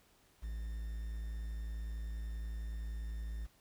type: tone with quantisation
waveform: triangle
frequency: 55.3 Hz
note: A1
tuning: 9 cents sharp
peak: -36 dBFS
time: 0.42-3.47 s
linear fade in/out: 20 ms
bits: 10
effects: pink hiss -68 dBFS RMS until 3.6 s